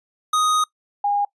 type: tone pair in turn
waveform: square / sine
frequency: 1247 / 814.6 Hz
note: D#6 / G#5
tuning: +3 / -34 cents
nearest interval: perfect fifth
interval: 737 cents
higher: first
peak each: -17 dBFS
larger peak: neither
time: 0.33-0.64 / 1.04-1.25 s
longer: first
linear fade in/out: 5 ms
effects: noise-tail reverb RT60 0.1 s tail -22 dB re dry + resampled to 24000 Hz